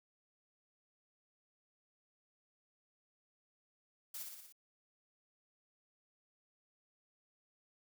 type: noise with echo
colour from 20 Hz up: blue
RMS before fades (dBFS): -45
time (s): 4.14-4.23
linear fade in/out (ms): 5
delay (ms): 59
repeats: 5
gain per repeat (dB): -3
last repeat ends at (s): 4.525
effects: none